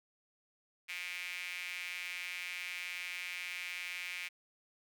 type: tone with high-pass filter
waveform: sawtooth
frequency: 178.9 Hz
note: F3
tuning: 42 cents sharp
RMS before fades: -42 dBFS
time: 0.88-4.29 s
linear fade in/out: 20 ms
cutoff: 2300 Hz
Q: 5.5
effects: none